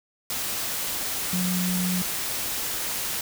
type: tone in noise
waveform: sine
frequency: 181.5 Hz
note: F#3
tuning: 33 cents flat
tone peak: -24 dBFS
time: 1.33-2.02 s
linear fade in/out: 2 ms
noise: white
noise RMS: -29 dBFS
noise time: 0.3-3.21 s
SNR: +2 dB
effects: none